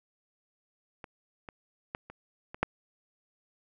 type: clicks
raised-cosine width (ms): 0.5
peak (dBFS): -27 / -27 / -19 / -30 / -26 / -10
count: 6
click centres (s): 1.042 / 1.488 / 1.949 / 2.1 / 2.545 / 2.63
effects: none